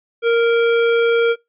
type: tone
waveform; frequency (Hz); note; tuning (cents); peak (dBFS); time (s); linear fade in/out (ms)
square; 465.2; A#4; -4; -13; 0.22-1.36; 50
effects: noise-tail reverb RT60 0.2 s tail -23 dB re dry + resampled to 8000 Hz